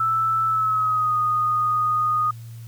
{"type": "tone with pitch glide", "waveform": "sine", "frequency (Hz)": [1318.5, 1237.3], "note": ["E6", "D#6"], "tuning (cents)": [0, -10], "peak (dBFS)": -18, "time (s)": [0, 2.31], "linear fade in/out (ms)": 5, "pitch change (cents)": -110, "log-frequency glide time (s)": [0.46, 1.15], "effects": ["added 115 Hz sine -35 dBFS peak until 2.67 s", "white hiss -53 dBFS RMS until 2.67 s"]}